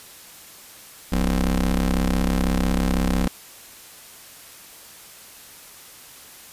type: ring-modulated tone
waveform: 25% pulse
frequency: 66 Hz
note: C2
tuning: 16 cents sharp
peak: -12 dBFS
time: 1.12-3.28 s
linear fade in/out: 5 ms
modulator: 114 Hz
effects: white hiss -44 dBFS RMS until 6.52 s + resampled to 32000 Hz